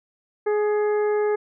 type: harmonic tone with a mistuned harmonic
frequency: 420 Hz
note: G#4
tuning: 19 cents sharp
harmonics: 1 / 2 / 3 / 4 / 5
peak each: -19 / -31 / -36 / -37 / -41 dBFS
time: 0.46-1.36 s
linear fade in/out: 10 ms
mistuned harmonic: 3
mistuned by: -24 cents
effects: none